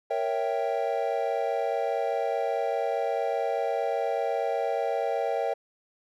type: chord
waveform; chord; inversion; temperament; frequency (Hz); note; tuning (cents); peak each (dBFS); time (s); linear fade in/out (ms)
triangle; A# diminished seventh; none; equal; 466.2 / 554.4 / 659.3 / 784; A#4 / C#5 / E5 / G5; 0 / 0 / 0 / 0; -29; 0.1-5.54; 10
effects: none